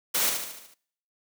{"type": "noise with echo", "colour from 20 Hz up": "white", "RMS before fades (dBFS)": -25, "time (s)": [0.14, 0.3], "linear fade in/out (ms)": 10, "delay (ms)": 74, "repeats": 6, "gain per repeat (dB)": -5, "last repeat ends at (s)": 0.744, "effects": ["noise-tail reverb RT60 0.7 s tail -25 dB re dry", "high-pass 200 Hz 12 dB/octave"]}